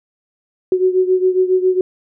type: beating tone pair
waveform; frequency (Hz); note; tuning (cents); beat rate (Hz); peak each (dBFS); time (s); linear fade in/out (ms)
sine; 369 / 376.3; F#4 / F#4; -5 / +29; 7.3; -13 / -17; 0.72-1.81; 2
effects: none